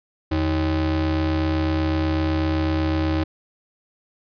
square ring-modulated tone, 116.5 Hz, A#2, 1 cent flat, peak -17 dBFS, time 0.31-3.24 s, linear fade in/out 10 ms, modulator 199 Hz, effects resampled to 11025 Hz

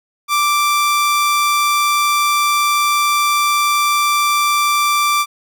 sawtooth tone, 1174.7 Hz, D6, in tune, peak -9 dBFS, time 0.28-5.26 s, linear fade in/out 50 ms, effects none

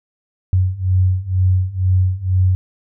sine beating tone pair, 91.5 / 93.6 Hz, F#2 / F#2, -19 / +20 cents, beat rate 2.1 Hz, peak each -17 / -15 dBFS, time 0.53-2.55 s, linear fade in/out 0 ms, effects none

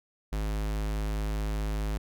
square tone, 52.4 Hz, G#1, 16 cents sharp, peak -29 dBFS, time 0.32-1.98 s, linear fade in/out 10 ms, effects none

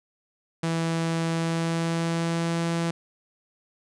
sawtooth tone with pitch glide, 164.81 to 167.79 Hz, E3 to E3, 0 to +31 cents, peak -20 dBFS, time 0.63-2.91 s, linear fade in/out 5 ms, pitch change +31 cents, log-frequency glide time 1.32-2.64 s, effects resampled to 22050 Hz

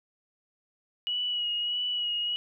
sine tone with vibrato, 2917 Hz, F#7, 25 cents flat, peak -27 dBFS, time 1.07-2.36 s, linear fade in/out 0 ms, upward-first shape sine, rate 1.6 Hz, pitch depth 26 cents each way, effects none

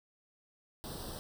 pink noise with comb filter, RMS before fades -43 dBFS, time 0.84-1.19 s, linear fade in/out 0 ms, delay 0.22 ms, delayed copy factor +0.85, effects none

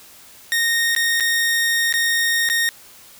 sawtooth tone with dropouts, 1853 Hz, A#6, 11 cents flat, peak -13 dBFS, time 0.52-2.69 s, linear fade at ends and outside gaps 0 ms, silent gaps 0.95-0.963 / 1.2-1.206 / 1.926-1.939 / 2.489-2.499 s, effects white hiss -45 dBFS RMS until 3.19 s

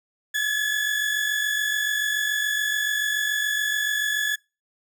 35% pulse tone pair together, 1671 / 1718 Hz, G#6 / A6, +10 / -42 cents, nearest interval unison, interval 48 cents, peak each -27 / -21 dBFS, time 0.34-4.36 s, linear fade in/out 10 ms, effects noise-tail reverb RT60 0.3 s tail -26 dB re dry

